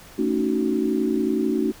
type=chord; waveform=sine; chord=D# half-diminished seventh; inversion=second; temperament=just; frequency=224 / 280 / 311.1 / 373.4 Hz; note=A3 / C#4 / D#4 / F#4; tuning=+31 / +18 / 0 / +16 cents; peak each=-25 dBFS; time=0.18-1.72 s; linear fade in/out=10 ms; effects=pink hiss -46 dBFS RMS until 1.8 s